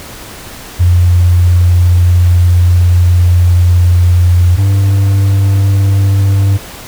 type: tone pair in turn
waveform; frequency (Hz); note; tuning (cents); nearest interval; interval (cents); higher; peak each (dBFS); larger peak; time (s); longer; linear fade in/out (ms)
sine / triangle; 88.3 / 98.4; F2 / G2; +20 / +7; major second; 187; second; -4; neither; 0.79-4.57 / 4.57-6.58; first; 20
effects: pink hiss -29 dBFS RMS until 6.87 s